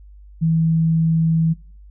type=tone; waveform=sine; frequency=162.4 Hz; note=E3; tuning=26 cents flat; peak=-14 dBFS; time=0.41-1.54 s; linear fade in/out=20 ms; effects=noise-tail reverb RT60 0.5 s tail -23 dB re dry + added 50 Hz sine -40 dBFS peak until 1.9 s